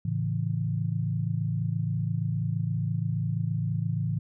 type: chord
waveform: sine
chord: A major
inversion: none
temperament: equal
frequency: 110 / 138.59 / 164.81 Hz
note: A2 / C#3 / E3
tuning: 0 / 0 / 0 cents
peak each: -29 / -31 / -30 dBFS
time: 0.05-4.19 s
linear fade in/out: 5 ms
effects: none